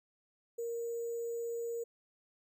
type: tone with sample-and-hold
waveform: sine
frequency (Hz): 466.2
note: A#4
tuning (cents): 0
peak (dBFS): -35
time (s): 0.58-1.84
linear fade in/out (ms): 10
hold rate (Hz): 7350
effects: none